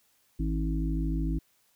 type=harmonic tone; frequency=53.3 Hz; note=G#1; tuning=46 cents sharp; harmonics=1 / 3 / 5 / 6; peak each=-28 / -33 / -35 / -36 dBFS; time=0.39-1.39 s; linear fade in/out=10 ms; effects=white hiss -68 dBFS RMS until 1.75 s